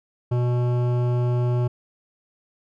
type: tone with hard clipping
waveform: sine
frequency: 122.4 Hz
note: B2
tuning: 15 cents flat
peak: -21 dBFS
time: 0.31-1.68 s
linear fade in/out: 10 ms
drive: 14 dB
effects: none